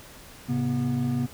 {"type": "tone cluster", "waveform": "triangle", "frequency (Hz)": [108.6, 134.6, 242.9], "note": ["A2", "C3", "B3"], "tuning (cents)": [-22, 49, -29], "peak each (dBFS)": [-32, -25, -24], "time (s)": [0.48, 1.27], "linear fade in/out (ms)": 20, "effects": ["pink hiss -47 dBFS RMS until 1.33 s"]}